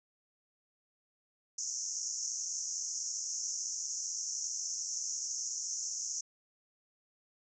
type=band-pass noise; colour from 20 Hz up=pink; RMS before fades=-38 dBFS; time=1.58-6.21 s; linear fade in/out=5 ms; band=5600 to 6900 Hz; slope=96 dB/octave; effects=none